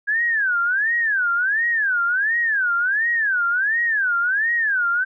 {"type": "tone with vibrato", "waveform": "sine", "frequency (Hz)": 1620, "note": "G#6", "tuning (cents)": -43, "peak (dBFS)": -17, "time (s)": [0.07, 5.05], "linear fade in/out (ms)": 20, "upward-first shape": "sine", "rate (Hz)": 1.4, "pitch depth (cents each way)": 270, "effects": []}